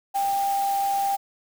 sine tone in noise, 793 Hz, G5, 20 cents sharp, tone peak -21 dBFS, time 0.14-1.17 s, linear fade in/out 20 ms, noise white, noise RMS -37 dBFS, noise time 0.14-1.17 s, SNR +13 dB, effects none

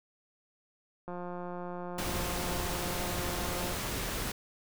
click train, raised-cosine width 1 ms, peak -27 dBFS, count 470, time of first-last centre 1.08-3.73 s, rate 177 Hz
pink noise, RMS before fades -35 dBFS, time 1.98-4.32 s, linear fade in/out 5 ms
effects none

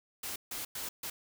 white noise bursts at uneven times, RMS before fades -39 dBFS, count 4, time 0.23-0.36 / 0.51-0.65 / 0.75-0.89 / 1.03-1.1 s, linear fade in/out 5 ms, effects none

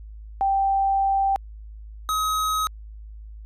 sine / square tone pair in turn, 783 / 1268.8 Hz, G5 / D#6, -2 / +33 cents, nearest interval minor sixth, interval 835 cents, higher second, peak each -18 / -22 dBFS, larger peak first, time 0.41-1.36 / 2.09-2.67 s, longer first, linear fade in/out 0 ms, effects added 53 Hz sine -37 dBFS peak until 3.45 s + resampled to 32000 Hz

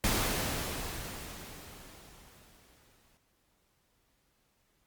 pink noise with exponential decay, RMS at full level -28 dBFS, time 0.04-3.17 s, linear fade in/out 0 ms, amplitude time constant 680 ms, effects pink hiss -73 dBFS RMS until 4.86 s + Opus 48 kbps

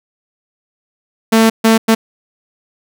sawtooth tone bursts at uneven times, 223.9 Hz, A3, 30 cents sharp, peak -3 dBFS, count 3, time 1.32-1.5 / 1.64-1.78 / 1.88-1.95 s, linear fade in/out 10 ms, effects none

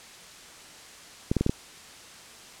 clicks, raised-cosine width 3 ms, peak -10 dBFS, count 5, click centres 1.315 / 1.367 / 1.41 / 1.464 / 1.495 s, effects white hiss -47 dBFS RMS until 2.6 s + low-pass 8000 Hz 12 dB/octave

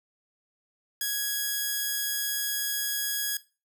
5% pulse tone, 1661.2 Hz, G#6, in tune, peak -16 dBFS, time 1.01-3.37 s, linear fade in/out 2 ms, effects noise-tail reverb RT60 0.3 s tail -18 dB re dry

